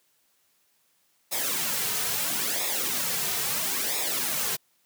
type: noise with flanger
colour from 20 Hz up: white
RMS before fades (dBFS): -28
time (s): 1.31-4.57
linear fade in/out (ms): 20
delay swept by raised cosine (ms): 0.66 to 3.66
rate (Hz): 0.75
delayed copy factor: -0.7
effects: white hiss -68 dBFS RMS until 4.85 s + high-pass 100 Hz 12 dB/octave